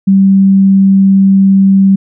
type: tone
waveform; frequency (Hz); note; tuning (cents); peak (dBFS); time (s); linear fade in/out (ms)
sine; 194.1; G3; -17; -3; 0.07-1.96; 10
effects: none